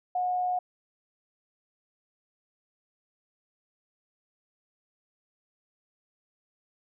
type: tone with amplitude modulation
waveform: sine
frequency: 726 Hz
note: F#5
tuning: 33 cents flat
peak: -24 dBFS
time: 0.15-0.59 s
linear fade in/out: 5 ms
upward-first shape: sine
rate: 121 Hz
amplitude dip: 25%
effects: none